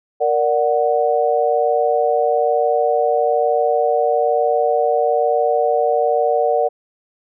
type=chord; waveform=sine; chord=Bb augmented; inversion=none; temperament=equal; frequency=466.2 / 587.3 / 740 Hz; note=Bb4 / D5 / F#5; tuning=0 / 0 / 0 cents; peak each=-18 dBFS; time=0.2-6.69 s; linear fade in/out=20 ms; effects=none